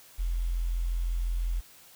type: tone with quantisation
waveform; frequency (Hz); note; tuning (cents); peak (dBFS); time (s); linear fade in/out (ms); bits
sine; 42.88; F1; -31; -26; 0.18-1.61; 20; 9
effects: white hiss -54 dBFS RMS until 1.95 s